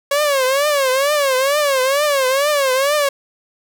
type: tone with vibrato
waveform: sawtooth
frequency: 554.4 Hz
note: C#5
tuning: in tune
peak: -10 dBFS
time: 0.11-3.09 s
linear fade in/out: 5 ms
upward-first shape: triangle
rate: 2.2 Hz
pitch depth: 160 cents each way
effects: none